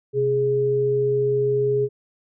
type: tone pair together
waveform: sine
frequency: 129.65 / 415.3 Hz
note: C3 / G#4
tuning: -15 / 0 cents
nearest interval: octave + minor sixth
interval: 2015 cents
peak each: -26 / -18 dBFS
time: 0.13-1.89 s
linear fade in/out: 50 ms
effects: none